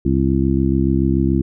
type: harmonic tone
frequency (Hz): 67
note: C2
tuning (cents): +42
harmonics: 1 / 2 / 3 / 4 / 5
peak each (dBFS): -20 / -20 / -20 / -20 / -20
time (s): 0.05-1.42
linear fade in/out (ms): 5
effects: none